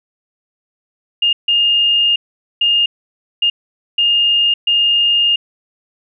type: tone bursts at uneven times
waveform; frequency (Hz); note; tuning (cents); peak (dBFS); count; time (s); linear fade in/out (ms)
sine; 2829; F7; +22; -10; 6; 1.22-1.33 / 1.48-2.16 / 2.61-2.86 / 3.42-3.5 / 3.98-4.54 / 4.67-5.36; 5
effects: none